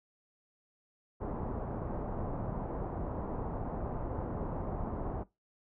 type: low-pass noise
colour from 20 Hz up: pink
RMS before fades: -37 dBFS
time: 1.2-5.24 s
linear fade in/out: 20 ms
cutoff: 980 Hz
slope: 24 dB/octave
effects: noise-tail reverb RT60 0.2 s tail -19 dB re dry